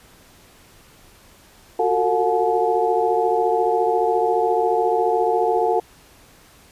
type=tone cluster; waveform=sine; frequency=362.1 / 376.4 / 450.9 / 722 / 857 Hz; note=F#4 / F#4 / A4 / F#5 / A5; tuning=-37 / +30 / +42 / -43 / -46 cents; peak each=-26 / -26 / -20 / -21 / -24 dBFS; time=1.79-5.8 s; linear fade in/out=5 ms; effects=pink hiss -50 dBFS RMS until 6.71 s + resampled to 32000 Hz